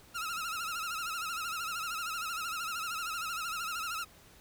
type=tone with vibrato; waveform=sawtooth; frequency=1335 Hz; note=E6; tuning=22 cents sharp; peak=-31 dBFS; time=0.14-4.05 s; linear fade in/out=20 ms; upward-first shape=sine; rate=13 Hz; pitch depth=100 cents each way; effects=pink hiss -58 dBFS RMS until 4.4 s

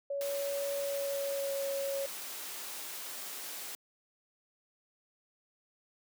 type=tone with pitch glide; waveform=sine; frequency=562 to 552.7 Hz; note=C#5 to C#5; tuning=+24 to -5 cents; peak=-32 dBFS; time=0.1-2.06 s; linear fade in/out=5 ms; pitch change=-29 cents; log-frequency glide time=0.83-1.67 s
type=noise; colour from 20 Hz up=white; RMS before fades=-42 dBFS; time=0.21-3.75 s; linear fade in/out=0 ms
effects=high-pass 300 Hz 12 dB/octave

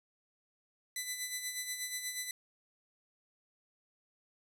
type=tone with tremolo; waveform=10% pulse; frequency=2000 Hz; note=B6; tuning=21 cents sharp; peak=-26 dBFS; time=0.96-2.31 s; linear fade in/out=2 ms; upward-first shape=sine; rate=8.3 Hz; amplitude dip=55%; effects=none

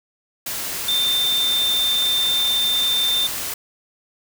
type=tone in noise; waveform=sine; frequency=3586 Hz; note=A7; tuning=32 cents sharp; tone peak=-17 dBFS; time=0.88-3.27 s; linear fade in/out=5 ms; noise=white; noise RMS=-27 dBFS; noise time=0.46-3.54 s; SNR=+7 dB; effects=none

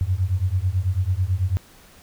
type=beating tone pair; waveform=sine; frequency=88.3 / 97.4 Hz; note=F2 / G2; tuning=+20 / -11 cents; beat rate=9.1 Hz; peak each=-22 / -22 dBFS; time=0.01-1.57 s; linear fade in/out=0 ms; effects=pink hiss -50 dBFS RMS until 2.02 s

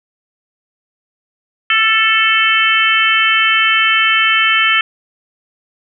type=harmonic tone with a mistuned harmonic; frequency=440 Hz; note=A4; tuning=in tune; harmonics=3 / 4 / 5 / 6 / 7; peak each=-16 / -16 / -16 / -16 / -16 dBFS; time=1.7-4.81 s; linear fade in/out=2 ms; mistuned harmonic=3; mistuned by=+20 cents; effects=none

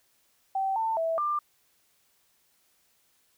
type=tone with pitch steps; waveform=sine; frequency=773 / 894 / 655 / 1191 Hz; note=G5 / A5 / E5 / D6; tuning=-24 / +27 / -11 / +24 cents; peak=-25 dBFS; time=0.55-1.39 s; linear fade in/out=5 ms; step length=210 ms; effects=white hiss -68 dBFS RMS until 3.37 s

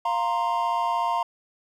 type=chord; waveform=triangle; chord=F suspended fourth; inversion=none; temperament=just; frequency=698.5 / 931.3 / 1047.7 Hz; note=F5 / Bb5 / C6; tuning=0 / -2 / +2 cents; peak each=-26 / -23 / -26 dBFS; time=0.05-1.23 s; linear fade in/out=5 ms; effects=none

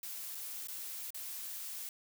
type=noise with dropouts; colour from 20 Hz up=blue; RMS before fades=-43 dBFS; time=0.03-1.89 s; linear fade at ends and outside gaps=1 ms; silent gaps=0.348-0.352 / 0.672-0.684 / 1.105-1.145 s; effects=none

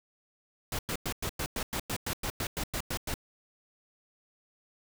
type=noise bursts; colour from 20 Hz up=pink; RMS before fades=-33 dBFS; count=15; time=0.72-3.141 s; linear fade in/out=2 ms; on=69 ms; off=99 ms; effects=none

